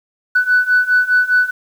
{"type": "beating tone pair", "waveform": "sine", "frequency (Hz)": [1488, 1492.9], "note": ["F#6", "F#6"], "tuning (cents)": [9, 15], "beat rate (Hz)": 4.9, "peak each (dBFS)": [-14, -12], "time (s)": [0.35, 1.51], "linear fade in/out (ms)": 10, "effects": ["tanh soft clip ceiling -5 dBFS", "7-bit"]}